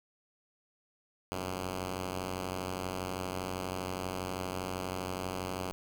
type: tone pair together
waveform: 5% pulse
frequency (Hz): 43.34 / 92.5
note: F1 / F#2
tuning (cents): -12 / 0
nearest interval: octave + minor second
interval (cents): 1312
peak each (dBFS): -34 / -24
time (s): 1.32-5.72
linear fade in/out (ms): 0
effects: none